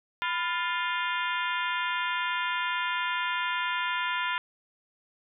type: harmonic tone with a mistuned harmonic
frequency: 351.1 Hz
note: F4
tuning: 9 cents sharp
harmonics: 3 / 4 / 5 / 6 / 7 / 8 / 9 / 10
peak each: -31 / -33 / -35 / -37 / -38 / -39 / -40 / -41 dBFS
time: 0.22-4.38 s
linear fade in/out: 0 ms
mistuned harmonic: 3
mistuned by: -93 cents
effects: none